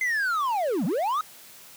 triangle linear two-way sweep, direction down then up, 2093 to 155.56 to 1301 Hz, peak -21 dBFS, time 0.01-1.21 s, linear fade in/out 2 ms, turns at 0.85 s, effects white hiss -48 dBFS RMS until 1.76 s + high-pass 100 Hz 12 dB/octave

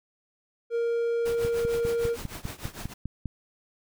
triangle tone, 467.2 Hz, A#4, 4 cents sharp, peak -22 dBFS, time 0.7-2.17 s, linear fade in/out 50 ms
pink noise with tremolo, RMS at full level -37 dBFS, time 1.25-2.94 s, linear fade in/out 10 ms, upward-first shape triangle, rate 6.6 Hz, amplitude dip 90%
click train, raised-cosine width 5 ms, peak -20 dBFS, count 10, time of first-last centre 1.45-3.257 s, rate 4.98 Hz
effects none

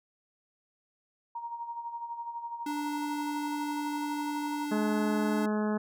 sine tone with tremolo, 937 Hz, A#5, 9 cents sharp, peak -33 dBFS, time 1.35-4.66 s, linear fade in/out 5 ms, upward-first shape sine, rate 12 Hz, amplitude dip 60%
square tone, 293.7 Hz, D4, in tune, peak -33 dBFS, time 2.66-5.46 s, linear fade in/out 5 ms
harmonic tone, 212.2 Hz, G#3, 38 cents sharp, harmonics 1 / 2 / 3 / 4 / 5 / 6 / 7 / 8, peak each -28 / -34 / -38 / -40 / -42 / -44 / -45 / -46 dBFS, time 4.71-5.78 s, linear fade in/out 10 ms
effects none

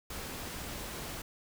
pink noise, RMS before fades -41 dBFS, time 0.1-1.22 s, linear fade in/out 5 ms, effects none

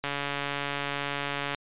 click train, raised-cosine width 0.3 ms, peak -14 dBFS, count 215, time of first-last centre 0.04-1.547 s, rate 142 Hz, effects resampled to 8000 Hz

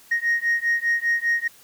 sine beating tone pair, 1866 / 1871 Hz, A#6 / A#6, +1 / +6 cents, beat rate 5 Hz, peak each -21 dBFS, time 0.11-1.48 s, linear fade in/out 10 ms, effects tanh soft clip ceiling -15 dBFS + white hiss -51 dBFS RMS until 1.63 s

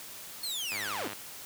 sawtooth linear sweep, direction down, 4356 to 196.3 Hz, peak -30 dBFS, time 0.43-1.08 s, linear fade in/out 5 ms
click train, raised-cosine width 0.3 ms, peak -23 dBFS, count 43, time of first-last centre 0.72-1.132 s, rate 102 Hz
effects white hiss -45 dBFS RMS until 1.45 s + high-pass 60 Hz 12 dB/octave

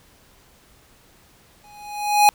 square tone with exponential growth, 830.6 Hz, G#5, in tune, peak -9 dBFS, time 1.64-2.29 s, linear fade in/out 0 ms, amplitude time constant 140 ms, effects pink hiss -54 dBFS RMS until 2.34 s

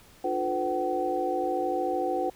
sine tone cluster, 302.1 / 355.4 / 445.2 / 506 / 758 Hz, D4 / F4 / A4 / B4 / F#5, +49 / +30 / +20 / +42 / +42 cents, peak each -35 / -31 / -38 / -31 / -29 dBFS, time 0.24-2.3 s, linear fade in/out 5 ms, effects pink hiss -55 dBFS RMS until 2.35 s

